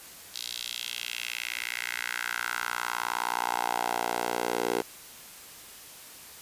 10% pulse tone with high-pass filter sweep, 59.4 Hz, A#1, 33 cents sharp, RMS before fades -32 dBFS, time 0.34-4.82 s, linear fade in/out 5 ms, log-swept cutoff 4100 to 450 Hz, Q 2.8, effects white hiss -47 dBFS RMS until 6.41 s + resampled to 32000 Hz

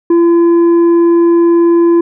sine tone with tanh clipping, 339.8 Hz, F4, 47 cents flat, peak -6 dBFS, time 0.1-2.01 s, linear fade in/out 5 ms, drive 5 dB, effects none

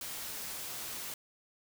white noise, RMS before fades -41 dBFS, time 0.01-1.14 s, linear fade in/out 2 ms, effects none

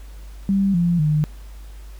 sine tone with pitch steps, 196 / 172.61 / 152.01 Hz, G3 / F3 / D#3, 0 / -20 / -40 cents, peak -15 dBFS, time 0.49-1.24 s, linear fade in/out 0 ms, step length 250 ms, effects added 50 Hz sine -35 dBFS peak until 1.99 s + pink hiss -51 dBFS RMS until 1.99 s

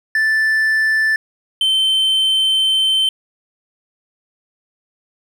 triangle tone pair in turn, 1760 / 3093 Hz, A6 / G7, 0 / -24 cents, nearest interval minor seventh, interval 976 cents, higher second, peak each -11 dBFS, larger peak neither, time 0.15-1.16 / 1.61-3.09 s, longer second, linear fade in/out 2 ms, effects none

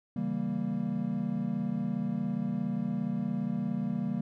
triangle chord, C# diminished seventh, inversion none, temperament equal with one note detuned, 138.59 / 163.39 / 196 / 233.1 Hz, C#3 / E3 / G3 / Bb3, 0 / -15 / 0 / 0 cents, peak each -37 / -35 / -31 / -31 dBFS, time 0.16-4.21 s, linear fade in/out 5 ms, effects none

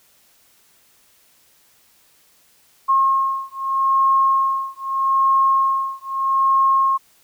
sine beating tone pair, 1077 / 1077.8 Hz, C6 / C#6, +50 / -49 cents, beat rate 0.8 Hz, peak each -18 dBFS, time 2.88-6.98 s, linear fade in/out 20 ms, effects white hiss -56 dBFS RMS until 7.23 s

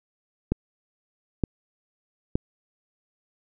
click train, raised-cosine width 3 ms, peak -9 dBFS, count 3, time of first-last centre 0.52-2.355 s, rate 1.09 Hz, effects none

